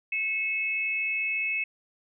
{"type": "tone pair together", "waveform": "sine", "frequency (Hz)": [2191, 2586], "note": ["C#7", "E7"], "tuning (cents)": [-21, -34], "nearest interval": "minor third", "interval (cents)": 287, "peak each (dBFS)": [-31, -27], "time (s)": [0.12, 1.64], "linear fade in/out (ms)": 5, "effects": []}